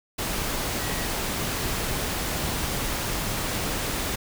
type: tone in noise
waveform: sine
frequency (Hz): 1920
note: B6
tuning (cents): -49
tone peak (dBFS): -39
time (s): 0.79-1.06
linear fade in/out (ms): 10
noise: pink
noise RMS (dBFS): -28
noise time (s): 0.18-4.16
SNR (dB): -14
effects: none